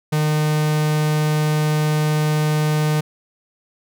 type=tone; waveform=45% pulse; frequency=152.6 Hz; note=D#3; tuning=33 cents flat; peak=-16 dBFS; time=0.12-3.01 s; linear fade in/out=10 ms; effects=none